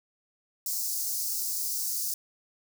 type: high-pass noise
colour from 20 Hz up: white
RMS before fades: -31 dBFS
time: 0.66-2.14 s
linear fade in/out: 2 ms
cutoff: 4700 Hz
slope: 48 dB/octave
effects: none